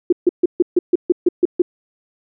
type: tone bursts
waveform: sine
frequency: 353.3 Hz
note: F4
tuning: 20 cents sharp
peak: -8 dBFS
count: 10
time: 0.1-1.62 s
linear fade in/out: 5 ms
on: 26 ms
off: 140 ms
effects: none